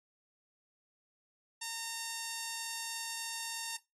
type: tone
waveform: 5% pulse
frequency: 915 Hz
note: A#5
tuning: 32 cents flat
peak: -26 dBFS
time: 1.61-3.77 s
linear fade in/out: 10 ms
effects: noise-tail reverb RT60 0.2 s tail -17 dB re dry + AAC 32 kbps